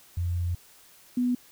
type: tone pair in turn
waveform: sine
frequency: 87.31 / 246.9 Hz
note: F2 / B3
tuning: 0 / 0 cents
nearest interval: octave + tritone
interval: 1800 cents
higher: second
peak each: -25 / -22 dBFS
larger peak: second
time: 0.17-0.55 / 1.17-1.35 s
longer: first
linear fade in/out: 5 ms
effects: white hiss -55 dBFS RMS until 1.51 s